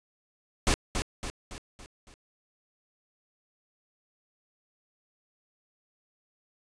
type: noise with echo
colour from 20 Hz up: pink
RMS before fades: -23 dBFS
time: 0.67-0.74 s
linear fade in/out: 0 ms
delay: 280 ms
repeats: 5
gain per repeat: -6 dB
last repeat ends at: 2.14 s
effects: resampled to 22050 Hz